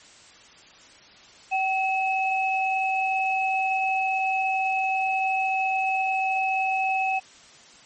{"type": "tone pair together", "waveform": "sine", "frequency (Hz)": [764, 2581], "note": ["G5", "E7"], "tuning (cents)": [-45, -37], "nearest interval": "octave + major sixth", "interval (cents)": 2108, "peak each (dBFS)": [-23, -26], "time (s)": [1.51, 7.2], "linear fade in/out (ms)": 20, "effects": ["white hiss -50 dBFS RMS until 7.85 s", "MP3 32 kbps"]}